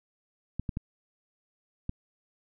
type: clicks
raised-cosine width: 5 ms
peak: -19 dBFS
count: 4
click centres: 0.596 / 0.692 / 0.771 / 1.894 s
effects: none